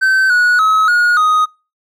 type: tone with pitch steps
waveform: triangle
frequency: 1541 / 1462 / 1282 / 1442 / 1249 Hz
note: G6 / F#6 / E6 / F#6 / D#6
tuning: -30 / -21 / -49 / -45 / +6 cents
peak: -7 dBFS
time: 0.01-1.46 s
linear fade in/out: 20 ms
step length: 290 ms
effects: noise-tail reverb RT60 0.3 s tail -26 dB re dry